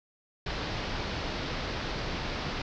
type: low-pass noise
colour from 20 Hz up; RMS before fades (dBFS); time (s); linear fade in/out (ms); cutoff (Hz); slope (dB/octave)
pink; -34; 0.46-2.62; 5; 5300; 48
effects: none